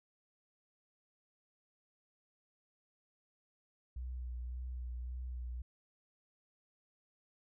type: tone with vibrato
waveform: sine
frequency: 61.74 Hz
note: B1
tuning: in tune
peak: -39 dBFS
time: 3.96-5.62 s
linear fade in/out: 5 ms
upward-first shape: sine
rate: 1.8 Hz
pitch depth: 28 cents each way
effects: none